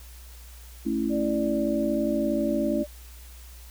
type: chord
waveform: sine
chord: A major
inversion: none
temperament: equal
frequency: 220 / 277.2 / 329.6 Hz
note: A3 / C#4 / E4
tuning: 0 / 0 / 0 cents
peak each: -28 dBFS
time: 0.85-2.84 s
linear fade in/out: 20 ms
type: tone with vibrato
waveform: sine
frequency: 587.3 Hz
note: D5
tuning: in tune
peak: -28 dBFS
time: 1.09-2.87 s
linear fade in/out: 50 ms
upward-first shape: triangle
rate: 1.3 Hz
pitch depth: 12 cents each way
effects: added 60 Hz sine -43 dBFS peak until 3.7 s + white hiss -51 dBFS RMS until 3.7 s